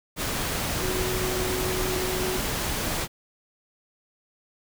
sine tone in noise, 370 Hz, F#4, in tune, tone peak -29 dBFS, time 0.79-2.41 s, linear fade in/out 50 ms, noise pink, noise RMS -28 dBFS, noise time 0.16-3.08 s, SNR -4 dB, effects none

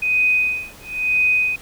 sine tone with tremolo, 2500 Hz, D#7, 8 cents sharp, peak -13 dBFS, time 0.02-1.56 s, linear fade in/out 5 ms, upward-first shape sine, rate 1 Hz, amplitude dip 100%, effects pink hiss -42 dBFS RMS until 1.61 s

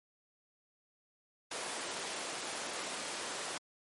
pink high-pass noise, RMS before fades -40 dBFS, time 1.51-3.58 s, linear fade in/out 5 ms, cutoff 400 Hz, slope 12 dB/octave, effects MP3 48 kbps

